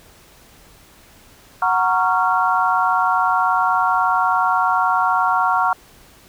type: chord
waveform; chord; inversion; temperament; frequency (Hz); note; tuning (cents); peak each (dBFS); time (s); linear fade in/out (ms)
sine; Gb major seventh; none; equal with one note detuned; 740 / 932.3 / 1108.7 / 1379.3; Gb5 / Bb5 / Db6 / F6; 0 / 0 / 0 / -22; -20; 1.62-5.73; 2
effects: pink hiss -48 dBFS RMS until 6.28 s